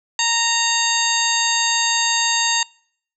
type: harmonic tone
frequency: 926 Hz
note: A#5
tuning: 12 cents flat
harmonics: 1 / 2 / 3 / 4 / 5 / 7 / 8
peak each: -24 / -24 / -24 / -24 / -24 / -24 / -24 dBFS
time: 0.19-2.63 s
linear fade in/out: 2 ms
effects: noise-tail reverb RT60 0.6 s tail -26 dB re dry